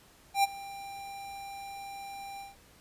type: tone with ADSR envelope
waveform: square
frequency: 793 Hz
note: G5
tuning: 20 cents sharp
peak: -21 dBFS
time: 0.34-2.56 s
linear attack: 96 ms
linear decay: 23 ms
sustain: -20 dB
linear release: 160 ms
effects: pink hiss -59 dBFS RMS until 2.8 s + resampled to 32000 Hz